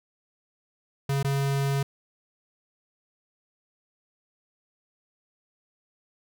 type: tone with dropouts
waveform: square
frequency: 138.59 Hz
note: C#3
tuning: in tune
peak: -24 dBFS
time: 1.09-1.83 s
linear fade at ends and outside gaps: 5 ms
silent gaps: 1.229-1.245 s
effects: none